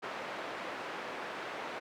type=band-pass noise; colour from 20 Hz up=pink; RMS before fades=-41 dBFS; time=0.02-1.8 s; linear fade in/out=20 ms; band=440 to 2200 Hz; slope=12 dB/octave; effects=none